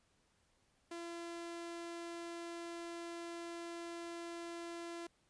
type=tone; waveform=sawtooth; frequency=340 Hz; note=F4; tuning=46 cents flat; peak=-40 dBFS; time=0.91-5.07 s; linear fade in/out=5 ms; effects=pink hiss -75 dBFS RMS until 5.29 s + resampled to 22050 Hz